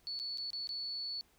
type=tone with dropouts; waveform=sine; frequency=4435 Hz; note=C#8; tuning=in tune; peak=-37 dBFS; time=0.07-1.21 s; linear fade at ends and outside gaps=0 ms; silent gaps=0.191-0.198 / 0.374-0.382 / 0.504-0.532 / 0.672-0.691 s; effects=pink hiss -69 dBFS RMS until 1.38 s